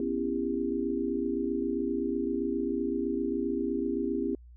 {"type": "chord", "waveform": "sine", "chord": "C# half-diminished seventh", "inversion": "third", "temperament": "just", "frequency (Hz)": [249.5, 277.2, 332.6, 399.1], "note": ["B3", "C#4", "E4", "G4"], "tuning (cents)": [18, 0, 16, 31], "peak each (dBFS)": -33, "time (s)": [0, 4.35], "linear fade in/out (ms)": 2, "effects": ["added 60 Hz sine -48 dBFS peak until 4.56 s"]}